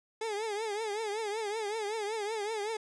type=tone with vibrato; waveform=30% pulse; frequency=427.3 Hz; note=G#4; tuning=49 cents sharp; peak=-30 dBFS; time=0.21-2.77 s; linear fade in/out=5 ms; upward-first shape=triangle; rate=5.3 Hz; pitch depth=130 cents each way; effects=resampled to 22050 Hz